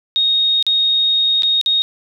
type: tone with dropouts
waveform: sine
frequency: 3729 Hz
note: A#7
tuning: in tune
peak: -12 dBFS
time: 0.16-1.82 s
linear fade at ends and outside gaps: 0 ms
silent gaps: 0.626-0.666 / 1.422-1.433 / 1.613-1.661 s
effects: none